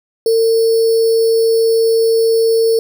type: tone with sample-and-hold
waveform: sine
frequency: 453.1 Hz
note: A#4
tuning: 49 cents flat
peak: -9 dBFS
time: 0.26-2.79 s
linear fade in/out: 2 ms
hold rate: 4900 Hz
effects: none